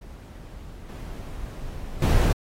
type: noise with level steps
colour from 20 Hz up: brown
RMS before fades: -40 / -35 / -18 dBFS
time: 0.01-2.33 s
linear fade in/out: 10 ms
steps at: 0.89 / 2.02 s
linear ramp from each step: 2 ms
effects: AAC 48 kbps